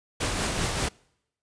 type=noise with tremolo; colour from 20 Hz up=pink; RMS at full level=-26 dBFS; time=0.2-0.89 s; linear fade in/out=10 ms; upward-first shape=triangle; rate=5.2 Hz; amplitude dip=40%; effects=noise-tail reverb RT60 0.8 s tail -26 dB re dry + resampled to 22050 Hz